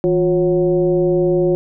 sine tone with frequency modulation, 356.8 Hz, F4, 37 cents sharp, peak -12 dBFS, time 0.04-1.55 s, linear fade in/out 0 ms, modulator 193 Hz, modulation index 0.88, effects none

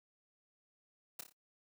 white noise with echo, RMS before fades -43 dBFS, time 1.19-1.21 s, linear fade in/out 5 ms, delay 29 ms, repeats 4, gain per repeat -6 dB, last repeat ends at 1.326 s, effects noise-tail reverb RT60 0.1 s tail -23 dB re dry + high-pass 150 Hz 12 dB/octave

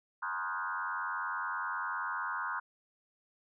sine tone with frequency modulation, 1244.5 Hz, D#6, in tune, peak -33 dBFS, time 0.22-2.6 s, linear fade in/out 10 ms, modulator 90.5 Hz, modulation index 3.5, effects none

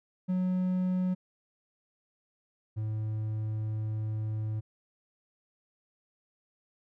triangle tone pair in turn, 183.6 / 108.39 Hz, F#3 / A2, -13 / -26 cents, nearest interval major sixth, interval 913 cents, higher first, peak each -24 / -28 dBFS, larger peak first, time 0.28-1.15 / 2.76-4.61 s, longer second, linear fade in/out 20 ms, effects none

